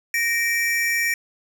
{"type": "tone pair together", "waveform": "square", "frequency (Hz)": [1861, 2325], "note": ["A#6", "D7"], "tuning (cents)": [-3, -18], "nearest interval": "major third", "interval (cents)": 385, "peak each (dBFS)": -23, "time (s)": [0.14, 1.14], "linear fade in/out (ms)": 2, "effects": []}